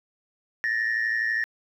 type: tone pair together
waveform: sine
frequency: 1760 / 1872.1 Hz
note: A6 / A#6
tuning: 0 / +7 cents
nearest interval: minor second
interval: 107 cents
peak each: -24 dBFS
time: 0.64-1.44 s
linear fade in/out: 0 ms
effects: tanh soft clip ceiling -19 dBFS + 10-bit